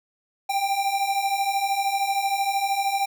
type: beating tone pair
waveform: square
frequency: 780 / 793 Hz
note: G5 / G5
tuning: -9 / +20 cents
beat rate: 13 Hz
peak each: -28 / -24 dBFS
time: 0.49-3.06 s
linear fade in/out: 10 ms
effects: none